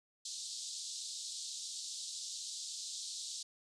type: band-pass noise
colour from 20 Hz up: pink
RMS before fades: -44 dBFS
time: 0.25-3.43 s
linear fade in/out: 5 ms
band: 3700 to 8500 Hz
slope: 48 dB/octave
effects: none